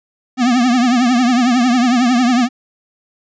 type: tone with vibrato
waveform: square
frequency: 246.4 Hz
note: B3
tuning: 4 cents flat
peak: -11 dBFS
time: 0.37-2.49 s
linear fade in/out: 50 ms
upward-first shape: triangle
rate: 11 Hz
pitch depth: 120 cents each way
effects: resampled to 16000 Hz